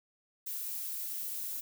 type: noise with amplitude modulation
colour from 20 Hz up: violet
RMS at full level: -37 dBFS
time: 0.46-1.61 s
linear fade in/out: 10 ms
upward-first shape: sine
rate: 198 Hz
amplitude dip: 25%
effects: none